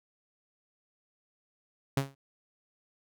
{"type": "tone with exponential decay", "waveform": "sawtooth", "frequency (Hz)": 137.1, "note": "C#3", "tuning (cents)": -19, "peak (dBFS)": -20, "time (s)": [1.97, 2.15], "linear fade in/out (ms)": 5, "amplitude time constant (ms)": 37, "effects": []}